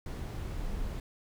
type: noise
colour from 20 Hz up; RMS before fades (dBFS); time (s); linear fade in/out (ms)
brown; -36; 0.06-1; 2
effects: none